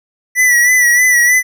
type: tone with vibrato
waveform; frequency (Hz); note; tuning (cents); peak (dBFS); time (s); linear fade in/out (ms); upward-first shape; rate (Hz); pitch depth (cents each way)
square; 1961; B6; -13; -8; 0.35-1.43; 50; sine; 3.2; 48
effects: none